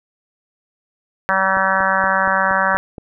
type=harmonic tone; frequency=191.2 Hz; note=G3; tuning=43 cents flat; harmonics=1 / 3 / 4 / 5 / 6 / 7 / 8 / 9 / 10; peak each=-29 / -23 / -24 / -21 / -22 / -23 / -20 / -22 / -30 dBFS; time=1.29-2.77 s; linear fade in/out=0 ms
type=click train; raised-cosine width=2 ms; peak=-18 dBFS; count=7; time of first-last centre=1.57-2.982 s; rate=4.25 Hz
effects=none